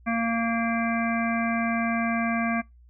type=harmonic tone with a mistuned harmonic; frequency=230.1 Hz; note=A#3; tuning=22 cents flat; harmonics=1 / 3 / 5 / 7 / 9 / 10; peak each=-25 / -30 / -32 / -33 / -35 / -35 dBFS; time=0.06-2.62 s; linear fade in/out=20 ms; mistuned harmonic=10; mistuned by=+37 cents; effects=noise-tail reverb RT60 0.2 s tail -25 dB re dry + added 60 Hz sine -50 dBFS peak until 2.89 s